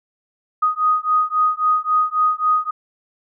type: beating tone pair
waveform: sine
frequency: 1244.5 / 1248.2 Hz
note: D#6 / D#6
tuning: 0 / +5 cents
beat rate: 3.7 Hz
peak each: -18 dBFS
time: 0.62-2.71 s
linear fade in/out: 10 ms
effects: none